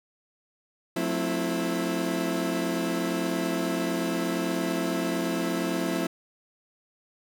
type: chord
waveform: 30% pulse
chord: F major seventh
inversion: none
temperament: equal with one note detuned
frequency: 179.21 / 220 / 261.6 / 329.6 Hz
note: F3 / A3 / C4 / E4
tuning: +45 / 0 / 0 / 0 cents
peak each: -29 / -32 / -29 / -27 dBFS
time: 0.96-6.07 s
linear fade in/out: 5 ms
effects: none